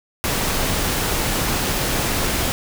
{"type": "noise", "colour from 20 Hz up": "pink", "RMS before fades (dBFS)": -21, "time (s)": [0.24, 2.52], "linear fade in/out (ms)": 0, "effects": []}